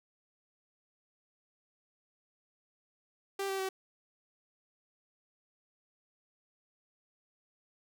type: tone with pitch steps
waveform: sawtooth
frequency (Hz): 393.1 / 387 / 381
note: G4 / G4 / G4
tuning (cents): +5 / -22 / -49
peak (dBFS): -29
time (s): 3.39-3.69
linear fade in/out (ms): 5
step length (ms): 100
effects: none